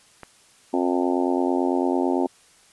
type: click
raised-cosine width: 0.5 ms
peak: -22 dBFS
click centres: 0.233 s
type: harmonic tone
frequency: 89 Hz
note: F2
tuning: 33 cents sharp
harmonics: 3 / 4 / 5 / 6 / 7 / 8 / 9 / 10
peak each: -23 / -24 / -32 / -33 / -31 / -32 / -31 / -32 dBFS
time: 0.73-2.27 s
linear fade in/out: 10 ms
effects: white hiss -55 dBFS RMS until 2.72 s + resampled to 24000 Hz